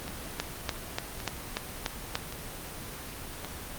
two click trains, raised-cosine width 0.2 ms, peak -10 / -20 dBFS, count 7 / 4, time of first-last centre 0.4-2.154 / 0.08-3.447 s, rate 3.42 / 0.891 Hz, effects pink hiss -40 dBFS RMS until 3.78 s + Opus 24 kbps

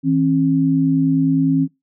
sine tone pair together, 160.3 / 269.9 Hz, E3 / C#4, -48 / -46 cents, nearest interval major sixth, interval 902 cents, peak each -18 / -14 dBFS, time 0.03-1.68 s, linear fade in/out 50 ms, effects noise-tail reverb RT60 0.2 s tail -21 dB re dry

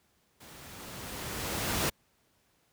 pink noise with level ramp, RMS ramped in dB -51 to -28 dBFS, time 0.4-1.9 s, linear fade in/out 10 ms, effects pink hiss -70 dBFS RMS until 2.72 s + high-pass 60 Hz 12 dB/octave

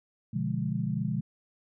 sine chord, B diminished seventh, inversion none, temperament equal, 123.47 / 146.83 / 174.61 / 207.7 Hz, B2 / D3 / F3 / Ab3, 0 / 0 / 0 / 0 cents, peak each -33 dBFS, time 0.33-1.21 s, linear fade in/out 10 ms, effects none

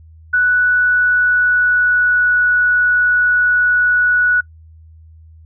sine tone with pitch glide, 1480 to 1470.6 Hz, F#6 to F#6, 0 to -11 cents, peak -10 dBFS, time 0.33-4.41 s, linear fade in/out 10 ms, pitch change -11 cents, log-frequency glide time 0.51-2.41 s, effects noise-tail reverb RT60 0.1 s tail -24 dB re dry + added 80 Hz sine -39 dBFS peak until 5.45 s

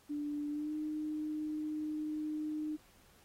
sine tone with pitch glide, 293.7 to 305.8 Hz, D4 to D#4, 0 to -30 cents, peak -35 dBFS, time 0.09-2.77 s, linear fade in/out 20 ms, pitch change +70 cents, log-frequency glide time 0.5-0.74 s, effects pink hiss -65 dBFS RMS until 3.24 s + AAC 48 kbps

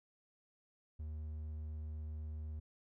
triangle tone, 77 Hz, D#2, 17 cents flat, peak -39 dBFS, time 0.99-2.6 s, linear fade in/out 10 ms, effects none

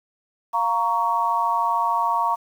sine chord, Bb minor, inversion second, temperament just, 699.2 / 932.3 / 1118.8 Hz, F5 / Bb5 / Db6, +2 / 0 / +16 cents, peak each -27 / -21 / -23 dBFS, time 0.53-2.36 s, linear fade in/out 20 ms, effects 8-bit

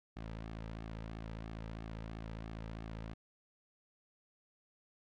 sawtooth tone with flanger, 55 Hz, A1, in tune, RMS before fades -45 dBFS, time 0.16-3.14 s, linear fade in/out 10 ms, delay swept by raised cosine 2 to 2.8 ms, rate 3 Hz, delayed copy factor -0.5, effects low-pass 4000 Hz 12 dB/octave

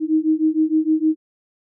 sine beating tone pair, 310.8 / 317.3 Hz, D#4 / D#4, -2 / +34 cents, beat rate 6.5 Hz, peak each -18 dBFS, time 0-1.16 s, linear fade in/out 50 ms, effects none

